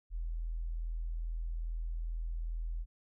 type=tone; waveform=sine; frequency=41.2 Hz; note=E1; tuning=in tune; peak=-34 dBFS; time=0.1-2.86 s; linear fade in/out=50 ms; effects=none